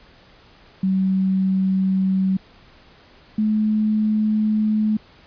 sine tone pair in turn, 190 / 214.5 Hz, F#3 / A3, +46 / -44 cents, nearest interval major second, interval 210 cents, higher second, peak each -16 dBFS, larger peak neither, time 0.83-2.37 / 3.38-4.97 s, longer second, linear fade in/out 5 ms, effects pink hiss -50 dBFS RMS until 5.26 s + resampled to 11025 Hz

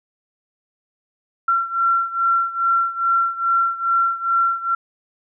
sine beating tone pair, 1361 / 1363.4 Hz, F6 / F6, -45 / -42 cents, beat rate 2.4 Hz, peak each -18 / -21 dBFS, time 1.48-4.75 s, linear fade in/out 5 ms, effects none

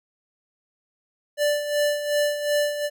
square tone with tremolo, 587.3 Hz, D5, in tune, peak -19 dBFS, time 1.37-2.9 s, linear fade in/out 50 ms, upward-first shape sine, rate 2.7 Hz, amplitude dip 65%, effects none

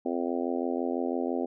harmonic tone, 86 Hz, F2, 26 cents flat, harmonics 3 / 4 / 5 / 6 / 7 / 8 / 9, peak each -31 / -33 / -35 / -37 / -38 / -39 / -40 dBFS, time 0.05-1.46 s, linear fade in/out 10 ms, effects none

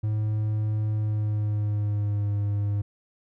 triangle tone with pitch glide, 107.2 to 102.3 Hz, A2 to G#2, -45 to -26 cents, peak -21 dBFS, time 0.03-2.82 s, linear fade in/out 10 ms, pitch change -81 cents, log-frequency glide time 0.95-2.33 s, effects none

